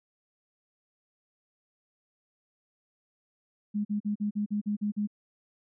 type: tone bursts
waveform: sine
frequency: 207.7 Hz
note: G#3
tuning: in tune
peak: -26 dBFS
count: 9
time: 3.74-5.074 s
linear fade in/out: 20 ms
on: 110 ms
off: 43 ms
effects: none